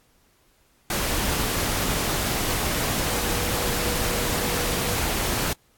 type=tone in noise; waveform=sine; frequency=483.7 Hz; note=B4; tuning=36 cents flat; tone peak=-33 dBFS; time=3.08-4.95 s; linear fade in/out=2 ms; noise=pink; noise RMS=-25 dBFS; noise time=0.9-5.53 s; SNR=-11 dB; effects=pink hiss -62 dBFS RMS until 5.77 s + AAC 64 kbps